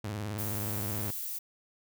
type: tone with vibrato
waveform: sawtooth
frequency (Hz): 103.83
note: G#2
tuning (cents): 0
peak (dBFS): -30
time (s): 0.04-1.11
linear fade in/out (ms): 5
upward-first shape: square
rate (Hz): 19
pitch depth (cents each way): 110
type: noise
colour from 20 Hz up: violet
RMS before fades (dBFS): -37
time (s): 0.38-1.39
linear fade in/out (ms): 10
effects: none